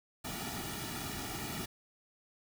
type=noise with comb filter; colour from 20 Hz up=pink; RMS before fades=-40 dBFS; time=0.24-1.66 s; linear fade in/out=10 ms; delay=1.9 ms; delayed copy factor=-0.8; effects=none